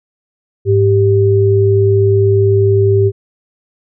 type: tone pair together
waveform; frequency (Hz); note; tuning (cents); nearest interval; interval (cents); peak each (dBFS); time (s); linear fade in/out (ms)
sine; 103.83 / 392; G#2 / G4; 0 / 0; octave + major seventh; 2300; -10; 0.65-3.12; 50
effects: none